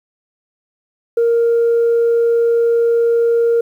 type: tone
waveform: sine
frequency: 466.2 Hz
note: A#4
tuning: in tune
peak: -9 dBFS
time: 1.17-3.61 s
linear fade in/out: 5 ms
effects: tanh soft clip ceiling -8 dBFS + 8-bit